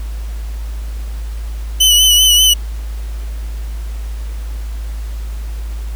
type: tone with vibrato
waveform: sawtooth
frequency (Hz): 2988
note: F#7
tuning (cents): +16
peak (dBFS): -4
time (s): 1.8-2.54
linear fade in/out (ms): 10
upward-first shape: sine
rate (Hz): 5.1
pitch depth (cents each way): 39
effects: added 54 Hz sine -20 dBFS peak until 5.95 s + pink hiss -40 dBFS RMS until 5.95 s